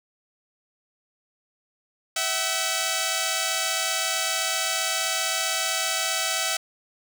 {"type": "tone pair together", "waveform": "5% pulse", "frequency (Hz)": [654, 757.1], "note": ["E5", "F#5"], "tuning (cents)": [-14, 40], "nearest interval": "minor third", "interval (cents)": 254, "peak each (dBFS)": -15, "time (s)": [2.16, 6.57], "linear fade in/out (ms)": 5, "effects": []}